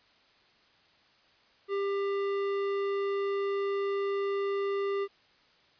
sine tone with tanh clipping, 397.6 Hz, G4, 25 cents sharp, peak -30 dBFS, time 1.68-5.08 s, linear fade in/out 50 ms, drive 15 dB, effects white hiss -63 dBFS RMS until 5.79 s + resampled to 11025 Hz

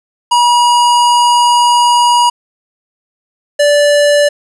square tone pair in turn, 962 / 582.9 Hz, B5 / D5, -46 / -13 cents, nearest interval major sixth, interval 867 cents, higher first, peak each -7 dBFS, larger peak neither, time 0.31-2.3 / 3.59-4.29 s, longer first, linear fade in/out 10 ms, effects resampled to 24000 Hz + 7-bit

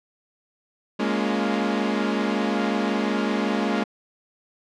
sawtooth chord, Bb minor seventh, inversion third, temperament equal with one note detuned, 207.7 / 233.1 / 280.4 / 349.2 Hz, Ab3 / Bb3 / Db4 / F4, 0 / 0 / +20 / 0 cents, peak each -21 / -23 / -24 / -27 dBFS, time 0.99-3.84 s, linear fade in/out 10 ms, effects low-pass 4000 Hz 12 dB/octave

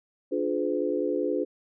sine chord, D diminished seventh, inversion none, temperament just, 293.7 / 352.4 / 422.9 / 507.5 Hz, D4 / F4 / Ab4 / Cb5, 0 / +16 / +31 / +47 cents, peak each -30 dBFS, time 0.31-1.45 s, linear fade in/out 20 ms, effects none

